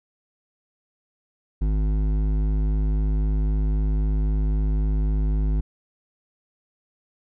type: tone with hard clipping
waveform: triangle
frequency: 51.9 Hz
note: G#1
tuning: in tune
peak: -21 dBFS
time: 1.61-5.61 s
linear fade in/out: 10 ms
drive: 15 dB
effects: none